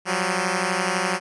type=beating tone pair; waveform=5% pulse; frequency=178.9 / 190.9 Hz; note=F3 / G3; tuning=+42 / -46 cents; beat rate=12 Hz; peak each=-13 dBFS; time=0.05-1.2 s; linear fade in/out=50 ms; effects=resampled to 24000 Hz